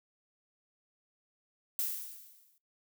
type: noise with exponential decay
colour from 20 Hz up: violet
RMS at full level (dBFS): -31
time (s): 1.79-2.58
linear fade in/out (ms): 1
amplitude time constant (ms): 170
effects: noise-tail reverb RT60 0.2 s tail -21 dB re dry